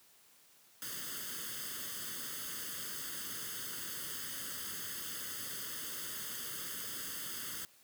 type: noise with comb filter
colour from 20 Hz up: white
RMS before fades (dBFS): -42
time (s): 0.82-7.65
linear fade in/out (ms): 0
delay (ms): 0.62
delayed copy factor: +0.85
effects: white hiss -64 dBFS RMS until 7.83 s + high-pass 100 Hz 12 dB/octave